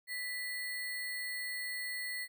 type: tone with sample-and-hold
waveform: sine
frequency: 1975.5 Hz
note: B6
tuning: in tune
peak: -36 dBFS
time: 0.07-2.28 s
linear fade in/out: 50 ms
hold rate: 6300 Hz
effects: none